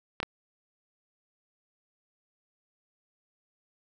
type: clicks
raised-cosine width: 0.3 ms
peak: -14 dBFS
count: 2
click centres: 0.202 / 0.23 s
effects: none